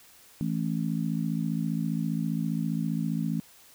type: harmonic tone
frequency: 55 Hz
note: A1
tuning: in tune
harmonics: 3 / 4 / 5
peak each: -29 / -30 / -34 dBFS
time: 0.41-3.4 s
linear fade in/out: 0 ms
effects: white hiss -55 dBFS RMS until 3.74 s